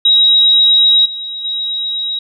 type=tone with level steps; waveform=sine; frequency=3823 Hz; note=A#7; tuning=43 cents sharp; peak=-6 / -21 / -16 dBFS; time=0.05-2.19 s; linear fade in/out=5 ms; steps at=1.05 / 1.44 s; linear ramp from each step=10 ms; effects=none